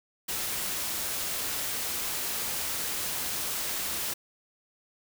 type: noise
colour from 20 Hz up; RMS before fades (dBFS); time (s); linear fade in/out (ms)
white; -32; 0.28-4.14; 10
effects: none